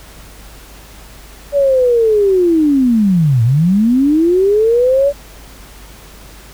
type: linear two-way sweep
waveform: sine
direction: down then up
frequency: 578 to 110 to 578 Hz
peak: -8 dBFS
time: 1.52-5.13 s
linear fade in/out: 50 ms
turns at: 3.43 s
effects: added 50 Hz sine -37 dBFS peak until 6.53 s + pink hiss -39 dBFS RMS until 6.53 s